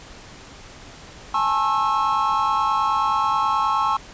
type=chord; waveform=triangle; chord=A major seventh; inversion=third; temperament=equal with one note detuned; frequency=830.6 / 880 / 1085.3 / 1318.5 Hz; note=G#5 / A5 / C#6 / E6; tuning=0 / 0 / -37 / 0 cents; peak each=-24 / -23 / -19 / -23 dBFS; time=1.34-3.97 s; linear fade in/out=5 ms; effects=pink hiss -42 dBFS RMS until 4.13 s + resampled to 16000 Hz